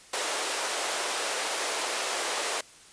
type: high-pass noise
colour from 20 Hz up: pink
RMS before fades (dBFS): -30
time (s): 0.13-2.61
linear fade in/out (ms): 5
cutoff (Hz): 430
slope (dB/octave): 24
effects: white hiss -52 dBFS RMS until 2.92 s + resampled to 22050 Hz